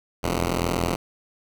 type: tone pair together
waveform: 5% pulse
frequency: 41.2 / 87.31 Hz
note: E1 / F2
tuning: 0 / 0 cents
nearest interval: octave + minor second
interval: 1300 cents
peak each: -14 dBFS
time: 0.23-0.96 s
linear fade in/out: 10 ms
effects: none